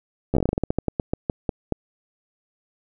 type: slowing click train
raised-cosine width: 2 ms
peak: -8 dBFS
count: 19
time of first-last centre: 0.34-1.723 s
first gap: 12 ms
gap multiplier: 1.19
effects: none